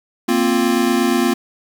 square chord, Bb suspended second, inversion none, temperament equal, 233.1 / 261.6 / 349.2 Hz, Bb3 / C4 / F4, 0 / 0 / 0 cents, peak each -19 dBFS, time 0.28-1.34 s, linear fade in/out 10 ms, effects 7-bit

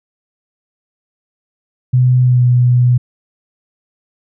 sine tone with pitch glide, 126.2 to 123.53 Hz, B2 to B2, +38 to +1 cents, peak -7 dBFS, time 1.93-2.98 s, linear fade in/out 10 ms, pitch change -37 cents, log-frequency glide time 2.22-2.43 s, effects none

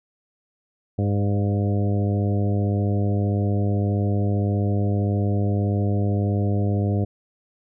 harmonic tone with a mistuned harmonic, 101.7 Hz, G#2, 36 cents flat, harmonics 1 / 2 / 3 / 4 / 5 / 6 / 7, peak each -20 / -26 / -30 / -32 / -34 / -36 / -37 dBFS, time 0.98-7.05 s, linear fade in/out 10 ms, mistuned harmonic 6, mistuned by -18 cents, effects none

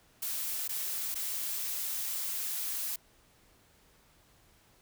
blue noise with dropouts, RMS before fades -35 dBFS, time 0.22-2.96 s, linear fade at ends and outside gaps 5 ms, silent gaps 0.679-0.691 / 1.145-1.154 s, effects pink hiss -64 dBFS RMS until 4.81 s

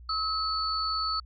sine tone pair together, 1285 / 4459 Hz, E6 / C#8, -45 / +9 cents, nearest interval octave + minor seventh, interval 2154 cents, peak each -29 / -30 dBFS, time 0.09-1.2 s, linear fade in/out 5 ms, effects added 60 Hz sine -45 dBFS peak until 1.25 s

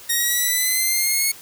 5% pulse linear sweep, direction up, 1864.7 to 2201 Hz, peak -8 dBFS, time 0.09-1.32 s, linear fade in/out 10 ms, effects white hiss -42 dBFS RMS until 1.41 s + high-pass 60 Hz 12 dB/octave

